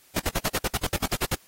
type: noise bursts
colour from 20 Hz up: pink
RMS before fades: -25 dBFS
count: 13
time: 0.16-1.349 s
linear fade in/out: 5 ms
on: 37 ms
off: 59 ms
effects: white hiss -57 dBFS RMS until 1.47 s + AAC 48 kbps